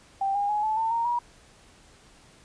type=tone with pitch steps; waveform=sine; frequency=784 / 810.7 / 838.3 / 866.9 / 896.4 / 927 / 958.5 Hz; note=G5 / G#5 / G#5 / A5 / A5 / A#5 / A#5; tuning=0 / -42 / +16 / -26 / +32 / -10 / +48 cents; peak=-23 dBFS; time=0.21-1.19 s; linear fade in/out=5 ms; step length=140 ms; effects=pink hiss -55 dBFS RMS until 2.44 s + resampled to 22050 Hz